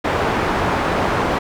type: low-pass noise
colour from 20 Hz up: white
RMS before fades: -19 dBFS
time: 0.04-1.39 s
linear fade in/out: 10 ms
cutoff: 1100 Hz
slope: 12 dB/octave
effects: none